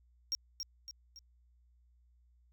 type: tone with echo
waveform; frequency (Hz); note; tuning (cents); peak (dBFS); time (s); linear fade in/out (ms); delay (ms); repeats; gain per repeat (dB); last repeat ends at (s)
triangle; 5580; F8; -2; -30; 0.32-0.35; 0; 280; 3; -6; 1.19
effects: added 60 Hz sine -64 dBFS peak until 2.52 s